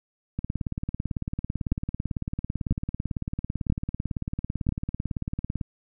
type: two click trains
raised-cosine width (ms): 5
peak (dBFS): -10 / -16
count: 4 / 95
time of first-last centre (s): 1.72-4.69 / 0.39-5.612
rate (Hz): 1.01 / 18
effects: none